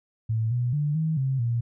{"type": "tone with pitch steps", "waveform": "sine", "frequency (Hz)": [111.6, 122.2, 147.6, 158.9, 133.4, 117.9], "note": ["A2", "B2", "D3", "D#3", "C3", "A#2"], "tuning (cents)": [25, -18, 9, 37, 34, 20], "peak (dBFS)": -22, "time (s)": [0.29, 1.61], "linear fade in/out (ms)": 10, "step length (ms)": 220, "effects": []}